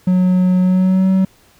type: tone with pitch glide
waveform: triangle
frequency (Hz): 183 to 189.56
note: F#3 to F#3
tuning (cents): -19 to +42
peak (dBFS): -8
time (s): 0.07-1.25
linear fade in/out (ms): 5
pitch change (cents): +61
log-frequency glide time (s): 0.61-1.09
effects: pink hiss -51 dBFS RMS until 1.59 s